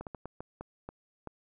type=slowing click train; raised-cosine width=1 ms; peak=-26 dBFS; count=8; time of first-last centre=0.01-1.273 s; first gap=58 ms; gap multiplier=1.37; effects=none